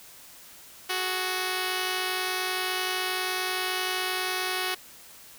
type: tone pair together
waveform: 5% pulse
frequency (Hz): 370 / 423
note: F#4 / G#4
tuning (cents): 0 / +32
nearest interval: major second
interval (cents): 232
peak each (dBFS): -16 / -25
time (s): 0.89-4.75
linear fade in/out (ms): 10
effects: white hiss -49 dBFS RMS until 5.38 s